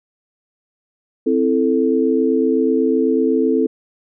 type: chord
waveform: sine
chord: A minor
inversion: first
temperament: equal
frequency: 261.6 / 329.6 / 440 Hz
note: C4 / E4 / A4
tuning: 0 / 0 / 0 cents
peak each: -17 / -19 / -17 dBFS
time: 1.26-3.67 s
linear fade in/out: 10 ms
effects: none